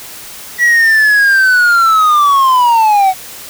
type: linear sweep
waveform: triangle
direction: down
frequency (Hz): 1945 to 737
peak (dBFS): -4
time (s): 0.58-3.14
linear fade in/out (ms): 50
effects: white hiss -30 dBFS RMS until 3.49 s